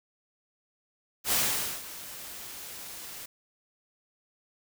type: noise with ADSR envelope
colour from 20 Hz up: white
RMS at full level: -25 dBFS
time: 1.24-3.26 s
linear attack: 79 ms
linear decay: 490 ms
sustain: -17 dB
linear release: 5 ms
effects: none